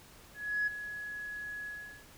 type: tone with ADSR envelope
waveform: sine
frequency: 1684 Hz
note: G#6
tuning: 24 cents sharp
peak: -26 dBFS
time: 0.34-2.06 s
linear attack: 330 ms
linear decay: 14 ms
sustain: -12 dB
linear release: 400 ms
effects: tanh soft clip ceiling -24 dBFS + pink hiss -56 dBFS RMS until 2.17 s